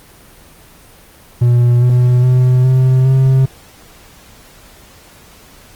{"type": "tone with pitch steps", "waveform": "triangle", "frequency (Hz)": [121, 123.76, 126.58, 129.46, 132.41], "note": ["B2", "B2", "B2", "C3", "C3"], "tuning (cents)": [-35, 4, 43, -18, 21], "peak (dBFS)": -5, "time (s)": [1.41, 3.46], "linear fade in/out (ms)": 10, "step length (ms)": 410, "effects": ["pink hiss -42 dBFS RMS until 5.75 s", "Opus 24 kbps"]}